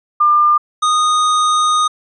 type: tone pair in turn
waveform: sine / square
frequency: 1199 / 1237.7 Hz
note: D6 / D#6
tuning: +36 / -9 cents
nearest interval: minor second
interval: 55 cents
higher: second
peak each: -8 / -12 dBFS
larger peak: first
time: 0.2-0.58 / 0.82-1.88 s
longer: second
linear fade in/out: 10 ms
effects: resampled to 22050 Hz